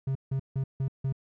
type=tone bursts; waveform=triangle; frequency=134.2 Hz; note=C3; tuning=44 cents sharp; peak=-24 dBFS; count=5; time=0.07-1.125 s; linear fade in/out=5 ms; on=83 ms; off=160 ms; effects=none